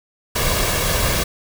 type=noise with comb filter; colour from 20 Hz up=pink; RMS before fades=-19 dBFS; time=0.35-1.24 s; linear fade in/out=10 ms; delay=1.8 ms; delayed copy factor=+0.55; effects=none